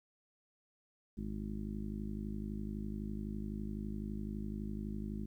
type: harmonic tone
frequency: 51.91 Hz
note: G#1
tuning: in tune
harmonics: 1 / 2 / 3 / 4 / 5 / 6 / 7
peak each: -43 / -48 / -48 / -41 / -51 / -50 / -53 dBFS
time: 1.17-5.26 s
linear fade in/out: 10 ms
effects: 12-bit